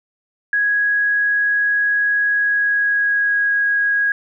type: tone with pitch glide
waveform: sine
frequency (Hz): 1661.2 to 1648.8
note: G#6 to G#6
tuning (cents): 0 to -13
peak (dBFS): -14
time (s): 0.53-4.12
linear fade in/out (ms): 2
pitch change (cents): -13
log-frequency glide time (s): 2.29-3.47
effects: none